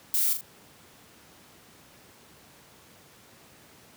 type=noise with echo; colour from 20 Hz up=violet; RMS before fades=-25 dBFS; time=0.14-0.33 s; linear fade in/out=0 ms; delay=40 ms; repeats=2; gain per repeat=-7 dB; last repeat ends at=0.41 s; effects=pink hiss -54 dBFS RMS until 3.96 s + high-pass 100 Hz 12 dB/octave